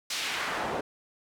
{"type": "noise with band-pass filter sweep", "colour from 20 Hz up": "pink", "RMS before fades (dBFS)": -32, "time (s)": [0.1, 0.81], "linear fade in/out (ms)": 5, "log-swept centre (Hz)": [4800, 500], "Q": 0.95, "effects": []}